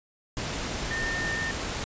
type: tone in noise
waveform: sine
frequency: 1814 Hz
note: A#6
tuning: 48 cents flat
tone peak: -29 dBFS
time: 0.91-1.51 s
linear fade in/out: 0 ms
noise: pink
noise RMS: -32 dBFS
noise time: 0.37-1.84 s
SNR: 0 dB
effects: resampled to 16000 Hz